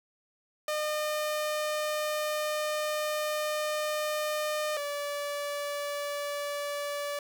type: tone pair in turn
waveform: sawtooth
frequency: 607 / 577.6 Hz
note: D#5 / D5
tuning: -43 / -29 cents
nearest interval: minor second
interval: 86 cents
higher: first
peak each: -25 / -28 dBFS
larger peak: first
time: 0.68-4.77 / 4.77-7.19 s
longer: first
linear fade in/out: 2 ms
effects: none